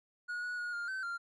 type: tone with pitch steps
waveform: triangle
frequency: 1449 / 1464 / 1444 / 1407 / 1536 / 1390 Hz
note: F#6 / F#6 / F#6 / F6 / G6 / F6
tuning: -37 / -19 / -43 / +12 / -36 / -9 cents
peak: -34 dBFS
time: 0.28-1.18 s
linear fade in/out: 20 ms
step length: 150 ms
effects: resampled to 24000 Hz